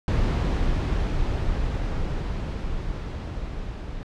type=noise with level ramp; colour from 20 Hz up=brown; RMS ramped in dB=-21 to -33 dBFS; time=0.08-4.03 s; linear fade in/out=0 ms; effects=low-pass 5000 Hz 12 dB/octave